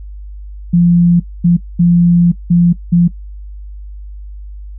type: tone bursts at uneven times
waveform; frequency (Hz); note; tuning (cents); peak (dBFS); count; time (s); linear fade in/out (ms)
sine; 173.3; F3; -13; -5; 5; 0.73-1.2 / 1.44-1.57 / 1.79-2.32 / 2.5-2.73 / 2.92-3.08; 10
effects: noise-tail reverb RT60 0.1 s tail -20 dB re dry + added 50 Hz sine -26 dBFS peak until 4.78 s